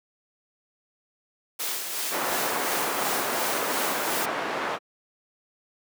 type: noise with tremolo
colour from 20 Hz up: white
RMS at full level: -29 dBFS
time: 1.59-4.26 s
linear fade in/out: 10 ms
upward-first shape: sine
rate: 2.8 Hz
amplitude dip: 40%
type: low-pass noise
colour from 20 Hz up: white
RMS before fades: -28 dBFS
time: 2.1-4.79 s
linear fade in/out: 50 ms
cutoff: 1300 Hz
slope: 12 dB/octave
effects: high-pass 300 Hz 12 dB/octave